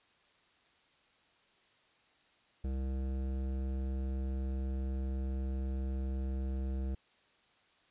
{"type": "tone with hard clipping", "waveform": "sine", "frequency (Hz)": 66, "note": "C2", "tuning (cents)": 16, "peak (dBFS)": -35, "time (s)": [2.64, 6.95], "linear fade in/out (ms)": 5, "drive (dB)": 14, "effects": ["white hiss -68 dBFS RMS until 7.9 s", "resampled to 8000 Hz"]}